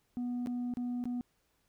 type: tone with dropouts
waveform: sine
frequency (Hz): 244.7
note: B3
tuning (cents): -16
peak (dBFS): -30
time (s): 0.17-1.21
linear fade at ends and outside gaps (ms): 0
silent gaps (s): 0.461-0.471 / 0.738-0.771 / 1.04-1.055
effects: tanh soft clip ceiling -32 dBFS + pink hiss -75 dBFS RMS until 1.68 s